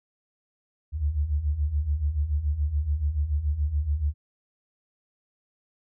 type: beating tone pair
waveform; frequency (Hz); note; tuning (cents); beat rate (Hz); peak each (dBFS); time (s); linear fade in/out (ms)
sine; 69.3 / 76.3; C#2 / D#2; 0 / -33; 7; -29 / -24; 0.92-4.14; 50
effects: none